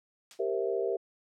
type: noise with exponential decay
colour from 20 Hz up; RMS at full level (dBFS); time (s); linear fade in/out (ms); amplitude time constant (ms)
blue; -39; 0.31-0.47; 1; 33
type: chord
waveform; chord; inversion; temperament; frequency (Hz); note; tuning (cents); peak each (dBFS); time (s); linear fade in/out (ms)
sine; C dominant seventh; second; equal with one note detuned; 392 / 466.2 / 530.2 / 659.3; G4 / Bb4 / C5 / E5; 0 / 0 / +23 / 0; -31 / -32 / -37 / -36; 0.39-0.97; 10
effects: low-pass 5000 Hz 12 dB/octave